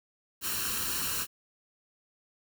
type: noise with comb filter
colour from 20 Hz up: white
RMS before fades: -32 dBFS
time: 0.41-1.27 s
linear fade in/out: 50 ms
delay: 0.71 ms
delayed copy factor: +0.65
effects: none